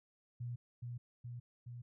sine tone with echo, 120.8 Hz, B2, 38 cents flat, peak -39 dBFS, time 0.4-0.56 s, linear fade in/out 10 ms, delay 420 ms, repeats 3, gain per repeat -2 dB, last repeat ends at 1.82 s, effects none

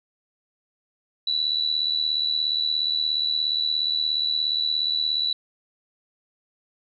sine tone with amplitude modulation, 3951 Hz, B7, in tune, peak -18 dBFS, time 1.27-5.33 s, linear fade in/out 5 ms, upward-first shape sine, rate 77 Hz, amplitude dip 70%, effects none

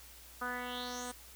10% pulse tone with low-pass filter sweep, 246.9 Hz, B3, in tune, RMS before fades -40 dBFS, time 0.41-1.12 s, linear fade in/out 10 ms, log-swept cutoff 1300 to 9000 Hz, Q 4.9, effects added 60 Hz sine -58 dBFS peak until 1.35 s + white hiss -55 dBFS RMS until 1.35 s

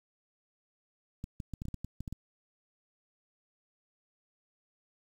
clicks, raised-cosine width 5 ms, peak -26 dBFS, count 11, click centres 1.241 / 1.402 / 1.537 / 1.619 / 1.654 / 1.684 / 1.743 / 1.846 / 2.006 / 2.078 / 2.126 s, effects 9-bit

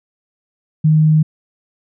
sine tone, 155.4 Hz, D#3, 2 cents flat, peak -8 dBFS, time 0.84-1.23 s, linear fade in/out 10 ms, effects none

